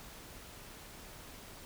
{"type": "silence", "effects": ["pink hiss -51 dBFS RMS until 1.65 s"]}